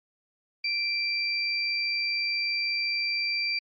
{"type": "tone pair together", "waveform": "sine", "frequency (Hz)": [2353, 4706], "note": ["D7", "D8"], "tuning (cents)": [3, 3], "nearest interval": "octave", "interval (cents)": 1200, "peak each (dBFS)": [-28, -29], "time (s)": [0.64, 3.59], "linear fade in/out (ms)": 5, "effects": ["Opus 48 kbps"]}